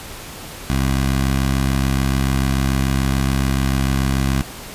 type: tone with notch filter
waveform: 15% pulse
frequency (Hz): 66.9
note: C2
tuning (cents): +39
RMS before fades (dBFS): -18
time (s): 0.7-4.42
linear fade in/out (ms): 0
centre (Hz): 540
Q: 1.3
effects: pink hiss -34 dBFS RMS until 4.74 s + resampled to 32000 Hz